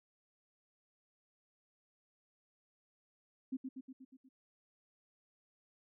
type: tone with echo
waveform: sine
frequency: 261.6 Hz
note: C4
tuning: in tune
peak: -35 dBFS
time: 3.52-3.57 s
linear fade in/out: 10 ms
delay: 120 ms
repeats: 6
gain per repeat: -4 dB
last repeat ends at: 4.29 s
effects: none